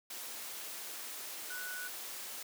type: tone in noise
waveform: sine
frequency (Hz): 1480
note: F#6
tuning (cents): 0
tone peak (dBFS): -41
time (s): 1.5-1.88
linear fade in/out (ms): 5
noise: white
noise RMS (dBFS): -44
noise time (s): 0.1-2.43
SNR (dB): 0
effects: high-pass 300 Hz 12 dB/octave